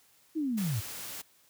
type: linear sweep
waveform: sine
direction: down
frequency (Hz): 328.3 to 92.5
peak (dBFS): -28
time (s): 0.35-0.81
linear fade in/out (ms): 20
type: noise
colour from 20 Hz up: white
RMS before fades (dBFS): -41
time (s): 0.57-1.22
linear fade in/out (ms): 10
effects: white hiss -64 dBFS RMS until 1.49 s + high-pass 60 Hz 12 dB/octave